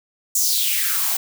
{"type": "noise with high-pass filter sweep", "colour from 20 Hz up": "blue", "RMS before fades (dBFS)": -20, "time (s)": [0.35, 1.17], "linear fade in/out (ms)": 5, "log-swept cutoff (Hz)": [7100, 680], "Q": 3.6, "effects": []}